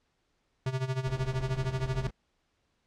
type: tone with tremolo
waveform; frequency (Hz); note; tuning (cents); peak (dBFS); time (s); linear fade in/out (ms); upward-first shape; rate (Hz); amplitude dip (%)
square; 130.81; C3; 0; -27; 0.66-2.07; 2; sine; 13; 80
type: noise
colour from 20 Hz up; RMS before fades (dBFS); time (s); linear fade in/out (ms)
brown; -39; 1.06-2.11; 10
effects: pink hiss -75 dBFS RMS until 2.86 s + low-pass 6000 Hz 12 dB/octave